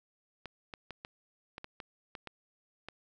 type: clicks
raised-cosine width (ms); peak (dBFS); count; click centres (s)
0.3; -26; 10; 0.457 / 0.738 / 0.907 / 1.049 / 1.581 / 1.644 / 1.802 / 2.152 / 2.273 / 2.886
effects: none